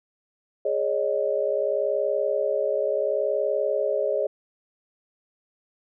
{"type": "chord", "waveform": "sine", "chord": "Ab suspended fourth", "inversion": "none", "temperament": "equal with one note detuned", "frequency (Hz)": [415.3, 554.4, 615.1], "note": ["Ab4", "Db5", "Eb5"], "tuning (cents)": [0, 0, -20], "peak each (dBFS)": [-27, -25, -26], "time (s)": [0.65, 4.27], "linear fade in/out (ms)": 5, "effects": []}